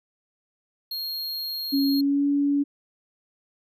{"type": "tone", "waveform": "square", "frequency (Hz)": 4253, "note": "C8", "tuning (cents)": 27, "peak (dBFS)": -29, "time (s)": [0.91, 2.01], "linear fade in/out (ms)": 5}
{"type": "tone with pitch glide", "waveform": "sine", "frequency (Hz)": [277.2, 284.5], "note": ["C#4", "C#4"], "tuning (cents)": [0, 45], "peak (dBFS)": -19, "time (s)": [1.72, 2.64], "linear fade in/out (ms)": 20, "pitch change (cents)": 45, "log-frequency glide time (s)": [1.89, 2.27]}
{"effects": []}